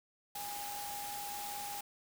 sine tone in noise, 818 Hz, G#5, 26 cents flat, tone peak -42 dBFS, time 0.35-1.81 s, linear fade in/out 5 ms, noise white, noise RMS -44 dBFS, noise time 0.35-1.81 s, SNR -1 dB, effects none

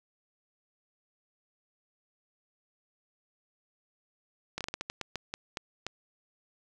slowing click train, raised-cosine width 0.2 ms, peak -17 dBFS, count 12, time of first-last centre 4.58-5.866 s, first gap 27 ms, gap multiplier 1.27, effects none

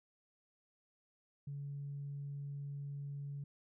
sine tone, 141.8 Hz, C#3, 40 cents sharp, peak -40 dBFS, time 1.47-3.44 s, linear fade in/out 5 ms, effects tanh soft clip ceiling -36 dBFS

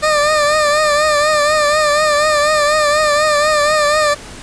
20% pulse tone with vibrato, 601 Hz, D5, 40 cents sharp, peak -6 dBFS, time 0.02-4.15 s, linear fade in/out 20 ms, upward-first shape triangle, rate 4.1 Hz, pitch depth 64 cents each way, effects pink hiss -33 dBFS RMS until 4.42 s + resampled to 22050 Hz

